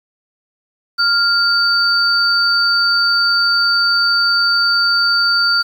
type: tone pair together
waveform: sine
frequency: 1396.9 / 4591 Hz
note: F6 / D8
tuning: 0 / -40 cents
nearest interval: octave + major sixth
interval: 2060 cents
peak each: -14 dBFS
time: 0.98-5.63 s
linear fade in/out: 20 ms
effects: 7-bit